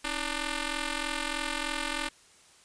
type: ring-modulated tone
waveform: 5% pulse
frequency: 297.7 Hz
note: D4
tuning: 24 cents sharp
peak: -16 dBFS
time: 0.04-2.09 s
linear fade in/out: 10 ms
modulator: 617 Hz
effects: white hiss -58 dBFS RMS until 2.64 s + resampled to 22050 Hz